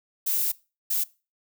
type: noise bursts at uneven times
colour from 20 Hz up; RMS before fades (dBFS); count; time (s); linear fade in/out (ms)
violet; -25; 2; 0.26-0.52 / 0.9-1.04; 10
effects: noise-tail reverb RT60 0.3 s tail -21 dB re dry